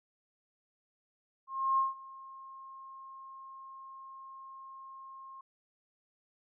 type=tone with ADSR envelope; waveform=sine; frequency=1070 Hz; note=C6; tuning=38 cents sharp; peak=-24 dBFS; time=1.47-5.41 s; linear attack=310 ms; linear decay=160 ms; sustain=-22 dB; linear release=4 ms; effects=none